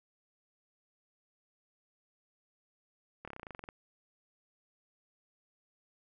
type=slowing click train; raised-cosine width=0.5 ms; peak=-29 dBFS; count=13; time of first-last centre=3.25-3.689 s; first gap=26 ms; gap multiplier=1.06; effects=none